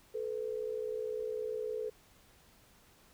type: tone pair together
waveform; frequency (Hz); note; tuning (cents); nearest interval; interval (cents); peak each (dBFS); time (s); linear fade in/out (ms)
sine; 434.1 / 493.9; A4 / B4; -23 / 0; major second; 223; -36 / -39; 0.14-1.9; 10
effects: pink hiss -63 dBFS RMS until 3.13 s